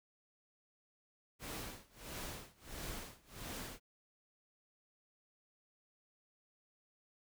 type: noise with tremolo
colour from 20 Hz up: pink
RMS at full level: -44 dBFS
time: 1.39-3.8 s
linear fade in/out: 50 ms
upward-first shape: sine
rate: 1.5 Hz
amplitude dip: 95%
effects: none